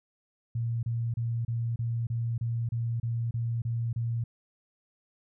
sine tone bursts, 116.54 Hz, A#2, in tune, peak -27 dBFS, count 12, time 0.55-4.24 s, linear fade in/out 5 ms, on 280 ms, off 30 ms, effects none

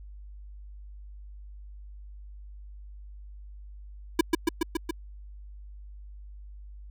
square tone with echo, 329.6 Hz, E4, in tune, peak -17 dBFS, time 4.19-4.21 s, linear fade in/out 5 ms, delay 140 ms, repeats 5, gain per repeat -2 dB, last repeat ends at 4.91 s, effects added 50 Hz sine -42 dBFS peak until 6.9 s

